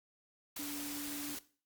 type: tone in noise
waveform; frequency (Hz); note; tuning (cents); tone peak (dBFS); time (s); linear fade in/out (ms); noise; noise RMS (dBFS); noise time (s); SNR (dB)
sine; 289.7; D4; -24; -41; 0.59-1.35; 5; white; -43; 0.56-1.39; -1
effects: noise-tail reverb RT60 0.4 s tail -17 dB re dry + Opus 48 kbps